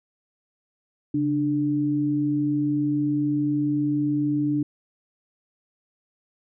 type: tone pair together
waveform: sine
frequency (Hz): 139.46 / 295.5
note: C#3 / D4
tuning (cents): +11 / +11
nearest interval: octave + minor second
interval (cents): 1300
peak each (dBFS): -28 / -21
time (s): 1.14-4.63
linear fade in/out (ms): 5
effects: none